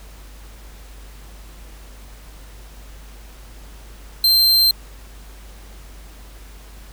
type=tone; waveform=45% pulse; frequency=4142 Hz; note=C8; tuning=18 cents flat; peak=-11 dBFS; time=4.24-4.71 s; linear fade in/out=2 ms; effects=added 50 Hz sine -38 dBFS peak until 6.92 s + pink hiss -46 dBFS RMS until 6.92 s